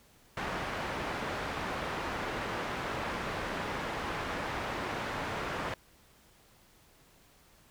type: low-pass noise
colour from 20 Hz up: white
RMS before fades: -36 dBFS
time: 0.37-5.74 s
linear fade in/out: 2 ms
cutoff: 1500 Hz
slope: 12 dB/octave
effects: pink hiss -62 dBFS RMS until 7.7 s